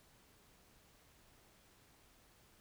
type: silence
effects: pink hiss -67 dBFS RMS until 2.6 s